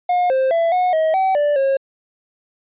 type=tone with pitch steps; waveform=triangle; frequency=716 / 526 / 668 / 728 / 635 / 763 / 586 / 542 Hz; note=F5 / C5 / E5 / F#5 / D#5 / G5 / D5 / C#5; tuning=+43 / +9 / +23 / -28 / +35 / -47 / -4 / -39 cents; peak=-12 dBFS; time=0.09-1.77 s; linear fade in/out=5 ms; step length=210 ms; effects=resampled to 8000 Hz